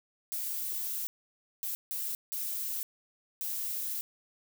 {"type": "noise bursts at uneven times", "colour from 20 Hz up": "violet", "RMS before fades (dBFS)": -35, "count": 5, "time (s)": [[0.32, 1.07], [1.63, 1.75], [1.91, 2.15], [2.32, 2.83], [3.41, 4.01]], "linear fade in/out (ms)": 0, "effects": []}